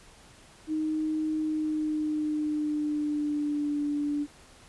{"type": "tone with pitch glide", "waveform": "sine", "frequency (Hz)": [311.1, 291.9], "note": ["D#4", "D4"], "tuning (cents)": [0, -10], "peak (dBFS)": -26, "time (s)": [0.67, 4.27], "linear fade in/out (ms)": 50, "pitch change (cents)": -110, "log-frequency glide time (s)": [1.36, 3.82], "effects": ["pink hiss -54 dBFS RMS until 4.68 s", "resampled to 24000 Hz"]}